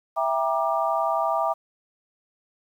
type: chord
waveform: sine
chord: E half-diminished seventh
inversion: none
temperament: just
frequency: 659.3 / 791.1 / 949.3 / 1186.7 Hz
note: E5 / G5 / Bb5 / D6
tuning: 0 / +16 / +31 / +18 cents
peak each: -25 / -27 / -28 / -27 dBFS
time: 0.16-1.54 s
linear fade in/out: 20 ms
effects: 9-bit